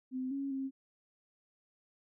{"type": "tone with pitch steps", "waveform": "sine", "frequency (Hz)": [257.8, 275.8, 268.3], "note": ["C4", "C#4", "C4"], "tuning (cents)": [-26, -9, 44], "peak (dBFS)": -34, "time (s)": [0.11, 0.71], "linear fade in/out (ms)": 50, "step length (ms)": 200, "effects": []}